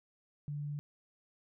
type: tone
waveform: sine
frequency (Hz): 146.2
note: D3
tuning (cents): -7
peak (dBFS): -36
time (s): 0.48-0.79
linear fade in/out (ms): 0
effects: none